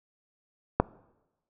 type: click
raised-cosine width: 1 ms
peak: -5 dBFS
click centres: 0.8 s
effects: noise-tail reverb RT60 1.0 s tail -22 dB re dry